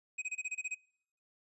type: tone bursts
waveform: square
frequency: 2518 Hz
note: D#7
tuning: 20 cents sharp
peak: -35 dBFS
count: 9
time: 0.18-0.749 s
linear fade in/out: 10 ms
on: 41 ms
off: 25 ms
effects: noise-tail reverb RT60 0.7 s tail -25 dB re dry + resampled to 24000 Hz